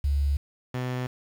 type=tone pair in turn; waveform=sine / sawtooth; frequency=70.9 / 126.33 Hz; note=C#2 / B2; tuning=+40 / +40 cents; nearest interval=minor seventh; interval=1000 cents; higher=second; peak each=-21 / -24 dBFS; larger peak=first; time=0.04-0.37 / 0.74-1.07 s; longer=neither; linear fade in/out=5 ms; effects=low-pass 4000 Hz 12 dB/octave + 8-bit